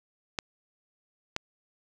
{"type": "clicks", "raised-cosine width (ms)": 0.2, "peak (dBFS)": -12, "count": 2, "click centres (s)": [0.388, 1.364], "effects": []}